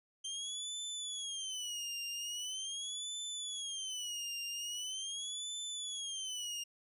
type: tone with vibrato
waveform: 25% pulse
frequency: 3136 Hz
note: G7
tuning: in tune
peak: -35 dBFS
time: 0.24-6.64 s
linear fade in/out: 10 ms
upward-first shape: sine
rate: 0.42 Hz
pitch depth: 200 cents each way
effects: resampled to 32000 Hz